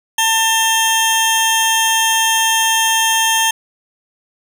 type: tone pair together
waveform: 20% pulse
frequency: 896 / 3196 Hz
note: A5 / G7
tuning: +31 / +33 cents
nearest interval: octave + minor seventh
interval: 2202 cents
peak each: -10 dBFS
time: 0.18-3.51 s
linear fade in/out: 5 ms
effects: none